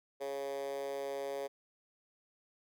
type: tone with high-pass filter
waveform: 10% pulse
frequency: 138.59 Hz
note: C#3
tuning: in tune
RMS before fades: -39 dBFS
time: 0.2-1.48 s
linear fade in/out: 20 ms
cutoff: 480 Hz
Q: 8
effects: none